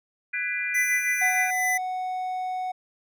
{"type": "chord", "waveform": "sine", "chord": "G# half-diminished seventh", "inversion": "third", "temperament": "just", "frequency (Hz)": [1495.1, 1661.2, 1993.5, 2392], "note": ["F#6", "G#6", "B6", "D7"], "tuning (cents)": [18, 0, 16, 31], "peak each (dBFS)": [-34, -35, -30, -29], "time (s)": [0.33, 1.51], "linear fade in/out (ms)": 10}
{"type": "tone with tremolo", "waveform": "square", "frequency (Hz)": 2000, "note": "B6", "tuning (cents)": 21, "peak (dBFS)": -23, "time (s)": [0.74, 1.78], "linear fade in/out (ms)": 10, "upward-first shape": "sine", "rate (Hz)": 2.3, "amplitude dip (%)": 35}
{"type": "tone", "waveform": "triangle", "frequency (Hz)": 740, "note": "F#5", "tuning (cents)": 0, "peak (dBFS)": -25, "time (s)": [1.21, 2.72], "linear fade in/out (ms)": 10}
{"effects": []}